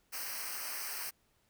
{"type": "noise with comb filter", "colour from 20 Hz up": "white", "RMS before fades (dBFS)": -40, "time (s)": [0.12, 1.11], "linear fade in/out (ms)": 20, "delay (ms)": 0.28, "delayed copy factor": -0.95, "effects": ["pink hiss -73 dBFS RMS until 1.49 s"]}